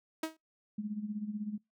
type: tone with exponential decay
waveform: sawtooth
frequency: 318.6 Hz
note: D#4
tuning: 41 cents sharp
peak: -26 dBFS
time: 0.23-0.37 s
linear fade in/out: 5 ms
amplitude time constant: 30 ms
type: tone with tremolo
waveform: sine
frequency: 210.2 Hz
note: G#3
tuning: 21 cents sharp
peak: -32 dBFS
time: 0.78-1.58 s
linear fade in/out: 5 ms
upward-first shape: sine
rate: 16 Hz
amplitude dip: 70%
effects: noise-tail reverb RT60 0.2 s tail -26 dB re dry